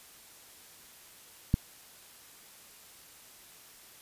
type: click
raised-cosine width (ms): 5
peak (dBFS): -11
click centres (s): 1.541
effects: white hiss -54 dBFS RMS until 4.01 s + resampled to 32000 Hz